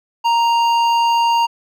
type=tone with hard clipping; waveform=triangle; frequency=932.3 Hz; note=A#5; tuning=in tune; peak=-14 dBFS; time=0.24-1.47 s; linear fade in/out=20 ms; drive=14 dB; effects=none